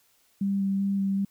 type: tone with vibrato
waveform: sine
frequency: 196.5 Hz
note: G3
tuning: 4 cents sharp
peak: -23 dBFS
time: 0.41-1.25 s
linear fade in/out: 5 ms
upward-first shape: square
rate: 2.6 Hz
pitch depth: 10 cents each way
effects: white hiss -65 dBFS RMS until 1.3 s